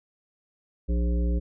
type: harmonic tone with a mistuned harmonic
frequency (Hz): 59.3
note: A#1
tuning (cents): +30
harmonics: 1 / 3 / 5 / 7 / 9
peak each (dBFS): -22 / -32 / -36 / -39 / -41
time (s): 0.88-1.4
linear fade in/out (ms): 20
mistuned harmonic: 7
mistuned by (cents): -34
effects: none

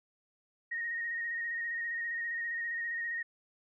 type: tone with vibrato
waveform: sine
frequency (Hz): 1864.7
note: A#6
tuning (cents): 0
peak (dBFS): -33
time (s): 0.71-3.23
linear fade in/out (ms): 10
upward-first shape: square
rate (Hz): 15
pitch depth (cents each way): 20
effects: none

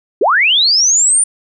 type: linear sweep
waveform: sine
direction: up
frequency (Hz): 316 to 9300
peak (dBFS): -8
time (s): 0.21-1.24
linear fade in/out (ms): 5
effects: none

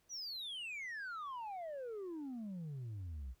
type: exponential sweep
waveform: sine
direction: down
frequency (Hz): 6040 to 58.9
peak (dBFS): -39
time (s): 0.09-3.35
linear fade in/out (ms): 50
effects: tanh soft clip ceiling -41 dBFS + pink hiss -75 dBFS RMS until 3.4 s

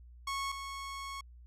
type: tone pair in turn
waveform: sawtooth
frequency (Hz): 1100 / 1100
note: C#6 / C#6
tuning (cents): -14 / -14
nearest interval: unison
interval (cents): 0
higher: neither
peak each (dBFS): -30 / -36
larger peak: first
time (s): 0.27-0.52 / 0.52-1.21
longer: second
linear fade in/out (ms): 5
effects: added 60 Hz sine -51 dBFS peak until 1.46 s + low-pass 10000 Hz 12 dB/octave

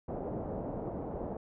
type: low-pass noise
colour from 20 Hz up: white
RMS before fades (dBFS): -38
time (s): 0.08-1.37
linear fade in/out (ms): 5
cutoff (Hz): 660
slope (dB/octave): 24
effects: none

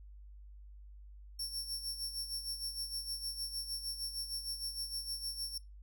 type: tone with tremolo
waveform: sawtooth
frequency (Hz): 5450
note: F8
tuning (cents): -43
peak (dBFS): -33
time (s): 1.39-5.58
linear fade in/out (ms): 5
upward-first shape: sine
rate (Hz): 6.5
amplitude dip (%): 65
effects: noise-tail reverb RT60 0.2 s tail -21 dB re dry + added 50 Hz sine -50 dBFS peak until 5.82 s

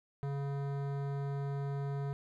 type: tone with hard clipping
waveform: sine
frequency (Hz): 140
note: C#3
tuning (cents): +18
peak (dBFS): -36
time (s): 0.23-2.13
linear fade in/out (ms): 0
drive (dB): 16
effects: none

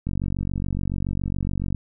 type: click train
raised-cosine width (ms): 5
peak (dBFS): -14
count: 80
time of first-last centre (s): 0.07-1.747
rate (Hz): 47.1
effects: none

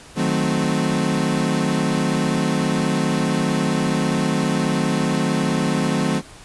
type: chord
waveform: 35% pulse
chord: D# diminished seventh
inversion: none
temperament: equal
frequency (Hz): 155.56 / 185 / 220 / 261.6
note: D#3 / F#3 / A3 / C4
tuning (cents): 0 / 0 / 0 / 0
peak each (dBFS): -22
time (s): 0.15-6.22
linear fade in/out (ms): 50
effects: pink hiss -43 dBFS RMS until 6.44 s + resampled to 24000 Hz

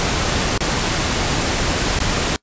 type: noise with dropouts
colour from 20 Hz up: pink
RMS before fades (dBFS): -19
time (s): 0-2.36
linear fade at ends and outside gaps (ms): 0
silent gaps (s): 0.577-0.606 / 1.989-2.002
effects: noise-tail reverb RT60 0.1 s tail -24 dB re dry + resampled to 16000 Hz

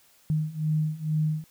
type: beating tone pair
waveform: sine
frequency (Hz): 153.4 / 155.6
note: D#3 / D#3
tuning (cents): -24 / 0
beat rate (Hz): 2.2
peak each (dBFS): -28 / -26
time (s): 0.3-1.44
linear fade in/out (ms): 0
effects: white hiss -60 dBFS RMS until 1.5 s

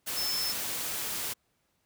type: tone in noise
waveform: sine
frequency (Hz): 5270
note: E8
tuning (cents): -1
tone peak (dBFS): -30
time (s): 0.16-0.53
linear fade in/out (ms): 20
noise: white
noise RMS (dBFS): -34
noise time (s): 0.06-1.34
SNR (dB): +1
effects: pink hiss -74 dBFS RMS until 1.85 s + high-pass 60 Hz 12 dB/octave

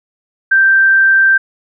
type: tone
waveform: sine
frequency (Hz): 1568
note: G6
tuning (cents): 0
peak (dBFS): -6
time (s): 0.51-1.38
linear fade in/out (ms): 10
effects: none

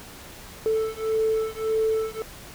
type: beating tone pair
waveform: triangle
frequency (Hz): 440 / 441.7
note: A4 / A4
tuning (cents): 0 / +7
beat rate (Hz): 1.7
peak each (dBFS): -22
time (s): 0.66-2.22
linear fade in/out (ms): 0
effects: tanh soft clip ceiling -16 dBFS + pink hiss -43 dBFS RMS until 2.54 s

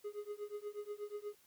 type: tone with tremolo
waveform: triangle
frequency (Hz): 415.3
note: G#4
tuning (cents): 0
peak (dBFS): -36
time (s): 0.04-1.35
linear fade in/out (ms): 10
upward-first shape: triangle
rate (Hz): 8.3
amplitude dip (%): 100
effects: white hiss -68 dBFS RMS until 1.46 s

